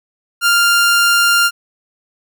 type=tone; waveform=sawtooth; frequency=1396.9 Hz; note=F6; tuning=in tune; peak=-6 dBFS; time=0.41-1.51 s; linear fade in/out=50 ms; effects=none